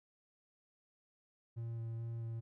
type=tone with vibrato; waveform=triangle; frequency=115 Hz; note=A#2; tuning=23 cents flat; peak=-37 dBFS; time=1.56-2.41 s; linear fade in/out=20 ms; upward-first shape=square; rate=2.3 Hz; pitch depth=10 cents each way; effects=none